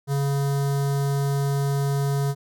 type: tone with notch filter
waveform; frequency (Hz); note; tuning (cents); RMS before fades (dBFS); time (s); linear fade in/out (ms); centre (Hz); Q
square; 139.9; C#3; +16; -23; 0.07-2.35; 50; 2500; 0.91
effects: none